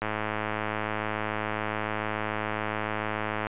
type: click train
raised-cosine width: 0.5 ms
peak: -14 dBFS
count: 370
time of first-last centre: 0.02-3.469 s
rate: 107 Hz
effects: resampled to 8000 Hz